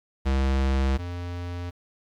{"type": "tone pair in turn", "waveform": "square", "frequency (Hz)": [66.9, 87.92], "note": ["C2", "F2"], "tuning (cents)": [39, 12], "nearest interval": "perfect fourth", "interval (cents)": 473, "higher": "second", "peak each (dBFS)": [-21, -31], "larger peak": "first", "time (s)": [[0.25, 0.98], [0.98, 1.71]], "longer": "neither", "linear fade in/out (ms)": 20, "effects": ["low-pass 5000 Hz 12 dB/octave", "9-bit"]}